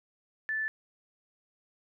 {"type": "tone", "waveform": "sine", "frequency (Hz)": 1753, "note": "A6", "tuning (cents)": -7, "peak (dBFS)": -29, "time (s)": [0.49, 0.68], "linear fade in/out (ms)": 0, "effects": []}